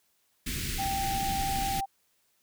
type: band-stop noise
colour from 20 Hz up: pink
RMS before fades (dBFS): -33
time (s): 0.46-1.81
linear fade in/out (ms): 10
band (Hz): 320 to 1800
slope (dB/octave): 24
type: tone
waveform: sine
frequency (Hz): 784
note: G5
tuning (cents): 0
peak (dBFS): -29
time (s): 0.78-1.86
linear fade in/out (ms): 20
effects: white hiss -71 dBFS RMS until 2.42 s